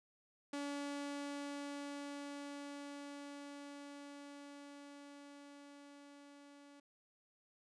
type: tone with level ramp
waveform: sawtooth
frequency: 285.3 Hz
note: C#4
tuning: 50 cents sharp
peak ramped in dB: -36 to -54 dBFS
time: 0.53-6.8 s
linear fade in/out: 5 ms
effects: resampled to 22050 Hz